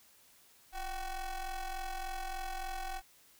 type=ring-modulated tone; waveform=45% pulse; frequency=372.3 Hz; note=F#4; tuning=11 cents sharp; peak=-34 dBFS; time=0.72-3.02 s; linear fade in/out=50 ms; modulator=394 Hz; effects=white hiss -63 dBFS RMS until 3.39 s